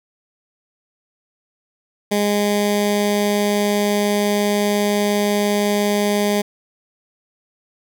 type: tone with notch filter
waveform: 15% pulse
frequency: 205.7 Hz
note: G#3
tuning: 16 cents flat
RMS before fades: -18 dBFS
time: 2.11-6.42 s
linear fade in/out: 10 ms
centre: 1300 Hz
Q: 1.4
effects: none